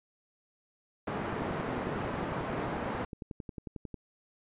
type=band-pass noise; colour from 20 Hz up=pink; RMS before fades=-35 dBFS; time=1.07-3.05 s; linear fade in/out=5 ms; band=140 to 1400 Hz; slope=12 dB/octave
type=click train; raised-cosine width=3 ms; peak=-27 dBFS; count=30; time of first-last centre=1.33-3.943 s; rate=11.1 Hz
effects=resampled to 8000 Hz